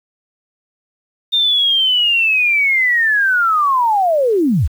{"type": "linear sweep", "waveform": "sine", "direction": "down", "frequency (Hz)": [3652, 48.97], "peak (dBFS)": -11, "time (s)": [1.32, 4.68], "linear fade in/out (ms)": 20, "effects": ["7-bit"]}